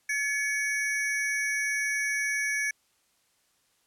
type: ring-modulated tone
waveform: square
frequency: 1975.5 Hz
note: B6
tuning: in tune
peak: -24 dBFS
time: 0.09-2.71 s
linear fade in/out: 5 ms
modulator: 264 Hz
effects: white hiss -69 dBFS RMS until 3.86 s + low-pass 11000 Hz 12 dB/octave